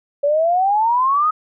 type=exponential sweep; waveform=sine; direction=up; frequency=562 to 1278 Hz; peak=-13 dBFS; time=0.23-1.31 s; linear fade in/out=10 ms; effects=none